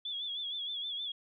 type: tone with vibrato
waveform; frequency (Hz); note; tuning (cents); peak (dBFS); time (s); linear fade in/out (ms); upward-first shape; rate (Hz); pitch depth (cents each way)
sine; 3413; G#7; +47; -35; 0.05-1.12; 5; sine; 6.4; 72
effects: none